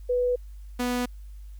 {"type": "tone pair in turn", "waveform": ["sine", "sawtooth"], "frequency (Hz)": [493.9, 246.3], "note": ["B4", "B3"], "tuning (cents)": [0, -5], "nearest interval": "octave", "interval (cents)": 1205, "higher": "first", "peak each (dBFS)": -21, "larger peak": "neither", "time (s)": [[0.09, 0.36], [0.79, 1.06]], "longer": "neither", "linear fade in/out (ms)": 10, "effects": ["added 50 Hz sine -39 dBFS peak until 1.59 s", "white hiss -65 dBFS RMS until 1.59 s"]}